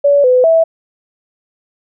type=tone with pitch steps; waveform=sine; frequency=570 / 504 / 654 Hz; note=C#5 / B4 / E5; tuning=+48 / +35 / -14 cents; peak=-6 dBFS; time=0.04-0.64 s; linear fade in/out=10 ms; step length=200 ms; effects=none